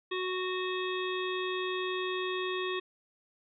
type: harmonic tone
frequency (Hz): 369.1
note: F#4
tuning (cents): -4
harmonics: 1 / 3 / 5 / 7 / 9 / 10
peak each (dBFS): -33 / -38 / -40 / -41 / -43 / -43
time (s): 0.11-2.8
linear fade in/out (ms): 10
effects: none